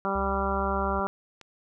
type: harmonic tone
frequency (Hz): 196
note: G3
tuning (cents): 0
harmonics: 1 / 2 / 3 / 4 / 5 / 6 / 7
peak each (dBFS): -33 / -33 / -33 / -33 / -33 / -33 / -33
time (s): 0.05-1.07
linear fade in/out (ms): 0
type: tone with pitch glide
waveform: sine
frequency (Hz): 69.2 to 69.8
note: C#2 to C#2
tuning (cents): -2 to +13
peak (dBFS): -32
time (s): 0.15-1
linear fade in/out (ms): 5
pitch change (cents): +15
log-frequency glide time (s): 0.33-0.58
type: click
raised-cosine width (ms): 0.2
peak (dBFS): -28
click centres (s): 1.413
effects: none

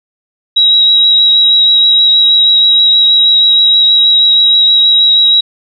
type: tone with vibrato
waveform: sine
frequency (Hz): 3848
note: B7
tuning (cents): -46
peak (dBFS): -4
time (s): 0.56-5.41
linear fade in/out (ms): 10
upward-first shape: sine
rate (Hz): 6.3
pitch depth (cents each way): 12
effects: none

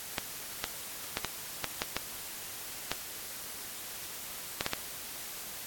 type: clicks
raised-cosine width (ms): 0.2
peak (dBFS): -12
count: 11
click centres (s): 0.182 / 0.641 / 1.171 / 1.247 / 1.643 / 1.819 / 1.966 / 2.916 / 4.609 / 4.664 / 4.734
effects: white hiss -42 dBFS RMS until 5.66 s + AAC 64 kbps

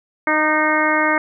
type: harmonic tone with a mistuned harmonic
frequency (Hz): 308.4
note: D#4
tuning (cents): -15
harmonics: 1 / 2 / 3 / 4 / 5 / 6 / 7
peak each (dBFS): -22 / -22 / -22 / -22 / -22 / -22 / -22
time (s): 0.27-1.18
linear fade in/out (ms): 2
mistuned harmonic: 4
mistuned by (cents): -16
effects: none

